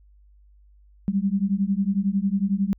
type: beating tone pair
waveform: sine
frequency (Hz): 191.7 / 202.7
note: G3 / G#3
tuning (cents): -38 / -42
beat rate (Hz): 11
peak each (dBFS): -23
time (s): 1.08-2.73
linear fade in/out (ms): 0
effects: added 50 Hz sine -51 dBFS peak until 2.78 s